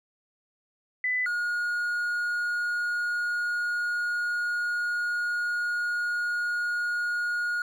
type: tone pair in turn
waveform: sine / triangle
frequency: 2000 / 1437.4 Hz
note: B6 / F6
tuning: +21 / +49 cents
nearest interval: tritone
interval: 572 cents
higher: first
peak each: -24 dBFS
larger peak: neither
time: 1.04-1.26 / 1.26-7.62 s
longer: second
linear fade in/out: 2 ms
effects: none